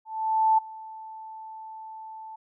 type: tone with ADSR envelope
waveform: sine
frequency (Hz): 880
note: A5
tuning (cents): 0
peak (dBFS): -16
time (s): 0.05-2.36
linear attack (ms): 530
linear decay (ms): 10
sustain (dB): -22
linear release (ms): 8
effects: none